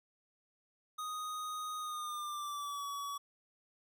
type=tone with pitch glide; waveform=square; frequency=1244.5 to 1134.6 Hz; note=D#6 to C#6; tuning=0 to +40 cents; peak=-39 dBFS; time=0.98-3.18 s; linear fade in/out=10 ms; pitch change=-160 cents; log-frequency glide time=1.79-2.85 s; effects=none